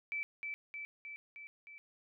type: tone with echo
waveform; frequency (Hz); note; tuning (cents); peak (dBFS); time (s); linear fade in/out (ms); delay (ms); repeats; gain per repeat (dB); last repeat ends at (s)
sine; 2317; D7; -24; -35; 0.12-0.23; 0; 310; 5; -3; 1.78
effects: none